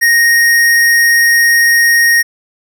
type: tone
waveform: square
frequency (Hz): 1864.7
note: A#6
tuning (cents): 0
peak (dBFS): -7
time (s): 0.01-2.23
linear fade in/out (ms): 20
effects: none